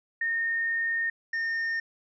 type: tone pair in turn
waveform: sine / triangle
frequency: 1835 / 1825.1 Hz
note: A#6 / A#6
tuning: -28 / -37 cents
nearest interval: unison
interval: 9 cents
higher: first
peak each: -25 dBFS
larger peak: neither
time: 0.21-1.1 / 1.33-1.8 s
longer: first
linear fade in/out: 5 ms
effects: resampled to 16000 Hz